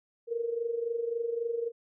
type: tone with amplitude modulation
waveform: sine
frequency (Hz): 466.2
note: A#4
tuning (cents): 0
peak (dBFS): -26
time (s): 0.27-1.72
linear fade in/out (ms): 50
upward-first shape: sine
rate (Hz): 23.7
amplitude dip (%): 70
effects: none